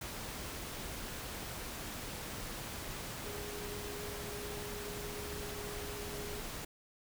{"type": "tone in noise", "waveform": "sine", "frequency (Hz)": 412.7, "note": "G#4", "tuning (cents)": -11, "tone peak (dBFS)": -45, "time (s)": [3.25, 6.4], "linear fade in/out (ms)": 5, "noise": "pink", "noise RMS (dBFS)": -43, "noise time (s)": [0.01, 6.65], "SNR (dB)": -5, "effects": []}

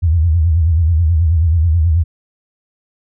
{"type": "tone with vibrato", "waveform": "sine", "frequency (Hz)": 82, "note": "E2", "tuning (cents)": -9, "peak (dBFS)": -9, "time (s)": [0.02, 2.04], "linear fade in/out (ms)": 20, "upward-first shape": "sine", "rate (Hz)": 9.3, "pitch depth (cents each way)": 130, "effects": []}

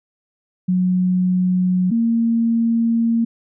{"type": "tone pair in turn", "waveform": "sine", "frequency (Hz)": [182.7, 230.2], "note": ["F#3", "A#3"], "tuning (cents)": [-22, -22], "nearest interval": "major third", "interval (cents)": 400, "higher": "second", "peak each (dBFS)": -14, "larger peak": "neither", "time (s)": [[0.68, 1.91], [1.91, 3.25]], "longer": "second", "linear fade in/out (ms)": 10, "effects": []}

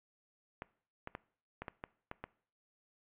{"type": "clicks", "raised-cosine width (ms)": 0.5, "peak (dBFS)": -26, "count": 8, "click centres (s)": [0.621, 1.074, 1.151, 1.62, 1.682, 1.839, 2.114, 2.24], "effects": ["noise-tail reverb RT60 0.5 s tail -21 dB re dry", "resampled to 8000 Hz"]}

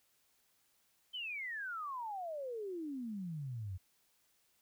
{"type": "exponential sweep", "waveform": "sine", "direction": "down", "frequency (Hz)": [3136, 88.1], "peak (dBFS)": -39, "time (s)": [1.13, 3.78], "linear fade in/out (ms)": 20, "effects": ["white hiss -74 dBFS RMS until 4.61 s"]}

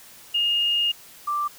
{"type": "tone pair in turn", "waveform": "sine", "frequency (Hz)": [2841, 1177], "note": ["F7", "D6"], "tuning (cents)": [29, 3], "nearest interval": "octave + minor third", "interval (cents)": 1526, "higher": "first", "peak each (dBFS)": [-19, -22], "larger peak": "first", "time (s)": [[0.34, 0.92], [1.27, 1.48]], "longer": "first", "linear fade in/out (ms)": 10, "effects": ["white hiss -47 dBFS RMS until 1.58 s"]}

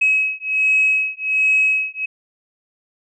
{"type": "beating tone pair", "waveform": "sine", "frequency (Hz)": [2557, 2558.3], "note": ["D#7", "D#7"], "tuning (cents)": [47, 48], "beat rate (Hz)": 1.3, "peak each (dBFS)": -17, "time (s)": [0.01, 2.06], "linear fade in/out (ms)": 10, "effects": ["tanh soft clip ceiling -7 dBFS"]}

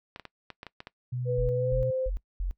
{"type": "clicks", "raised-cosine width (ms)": 0.3, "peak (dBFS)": -24, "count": 8, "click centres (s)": [0.161, 0.197, 0.253, 0.503, 0.631, 0.667, 0.804, 0.871]}
{"type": "tone", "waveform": "sine", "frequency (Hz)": 124.5, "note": "B2", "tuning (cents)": 14, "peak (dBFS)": -29, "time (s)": [1.12, 1.91], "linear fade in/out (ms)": 10}
{"type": "tone with pitch glide", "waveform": "sine", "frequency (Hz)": [493.9, 519.7], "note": ["B4", "C5"], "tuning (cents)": [0, -12], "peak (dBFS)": -26, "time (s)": [1.25, 2.1], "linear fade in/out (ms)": 50, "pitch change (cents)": 88, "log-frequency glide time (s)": [1.53, 1.77]}
{"type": "tone bursts", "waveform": "sine", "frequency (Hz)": 45, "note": "F#1", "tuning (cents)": -47, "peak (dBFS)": -27, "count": 4, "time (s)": [1.38, 2.51], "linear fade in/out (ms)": 0, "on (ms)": 110, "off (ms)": 230}
{"effects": ["noise-tail reverb RT60 0.1 s tail -21 dB re dry"]}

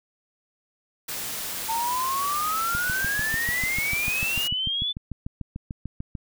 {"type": "noise", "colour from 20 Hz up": "white", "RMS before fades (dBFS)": -32, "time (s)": [1.08, 4.48], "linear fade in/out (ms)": 10}
{"type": "exponential sweep", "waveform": "sine", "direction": "up", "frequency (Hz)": [892, 3520], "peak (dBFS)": -24, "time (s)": [1.68, 4.93], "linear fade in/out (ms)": 20}
{"type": "click train", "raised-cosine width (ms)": 5, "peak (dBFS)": -20, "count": 24, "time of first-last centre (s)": [2.75, 6.152], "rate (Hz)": 6.76}
{"effects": []}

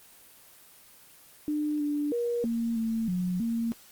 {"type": "tone with pitch steps", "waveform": "sine", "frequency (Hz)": [299.5, 293.4, 475.9, 231.3, 225.3, 180.8, 230.3], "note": ["D4", "D4", "A#4", "A#3", "A3", "F#3", "A#3"], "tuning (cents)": [34, -2, 36, -13, 41, -40, -21], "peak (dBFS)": -26, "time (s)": [1.48, 3.72], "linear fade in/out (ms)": 0, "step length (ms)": 320, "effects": ["white hiss -54 dBFS RMS until 3.91 s", "Opus 24 kbps"]}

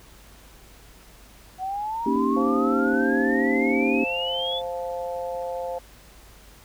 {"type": "exponential sweep", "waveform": "sine", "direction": "up", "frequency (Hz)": [737, 3520], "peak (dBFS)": -26, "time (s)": [1.58, 4.62], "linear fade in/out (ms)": 50}
{"type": "chord", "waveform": "sine", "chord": "Eb dominant seventh", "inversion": "second", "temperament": "equal", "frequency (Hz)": [233.1, 277.2, 311.1, 392], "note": ["Bb3", "Db4", "Eb4", "G4"], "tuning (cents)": [0, 0, 0, 0], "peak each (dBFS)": [-25, -24, -29, -26], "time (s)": [2.06, 4.04], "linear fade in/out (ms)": 5}
{"type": "clicks", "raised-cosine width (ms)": 2, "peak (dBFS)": -26, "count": 2, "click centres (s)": [2.159, 2.934]}
{"type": "harmonic tone", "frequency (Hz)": 174.61, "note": "F3", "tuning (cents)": 0, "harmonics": [3, 4, 5], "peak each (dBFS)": [-29, -33, -36], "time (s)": [2.36, 5.79], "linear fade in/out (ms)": 10}
{"effects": ["added 50 Hz sine -51 dBFS peak until 6.64 s", "pink hiss -51 dBFS RMS until 6.64 s"]}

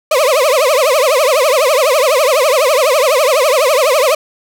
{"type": "tone with vibrato", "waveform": "35% pulse", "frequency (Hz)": 562, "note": "C#5", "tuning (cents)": 24, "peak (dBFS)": -7, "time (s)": [0.11, 4.15], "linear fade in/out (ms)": 5, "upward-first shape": "triangle", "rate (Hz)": 12, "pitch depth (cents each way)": 280, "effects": []}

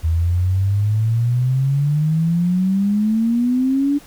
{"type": "exponential sweep", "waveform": "sine", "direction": "up", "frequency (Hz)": [79.6, 290.5], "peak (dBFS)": -14, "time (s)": [0.03, 3.99], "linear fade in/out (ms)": 20, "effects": ["pink hiss -45 dBFS RMS until 4.06 s"]}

